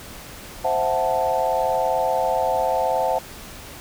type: chord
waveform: sine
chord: F# half-diminished seventh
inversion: second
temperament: equal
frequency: 523.3 / 659.3 / 740 / 880 Hz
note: C5 / E5 / F#5 / A5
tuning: 0 / 0 / 0 / 0 cents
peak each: -24 dBFS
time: 0.64-3.19 s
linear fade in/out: 10 ms
effects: pink hiss -39 dBFS RMS until 3.8 s